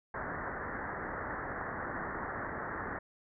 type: low-pass noise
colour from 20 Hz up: white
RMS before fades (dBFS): -39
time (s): 0.14-2.99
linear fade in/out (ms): 5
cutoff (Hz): 1900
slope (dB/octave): 96
effects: none